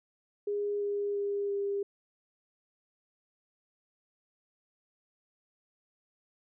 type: tone with pitch steps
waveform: sine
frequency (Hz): 410 / 406.9 / 403.9 / 400.9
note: G#4 / G#4 / G#4 / G4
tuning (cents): -22 / -35 / -48 / +39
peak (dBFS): -29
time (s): 0.47-1.83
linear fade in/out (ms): 5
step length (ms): 340
effects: none